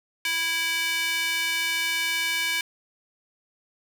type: tone with high-pass filter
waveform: square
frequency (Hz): 329.5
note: E4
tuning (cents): -1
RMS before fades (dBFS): -26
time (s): 0.25-2.61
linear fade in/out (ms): 2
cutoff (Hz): 2200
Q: 2.3
effects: none